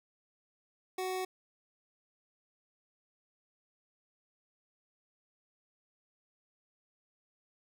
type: tone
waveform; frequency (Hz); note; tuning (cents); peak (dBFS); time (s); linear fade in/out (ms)
25% pulse; 372.1; F#4; +10; -30; 0.98-1.25; 5
effects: none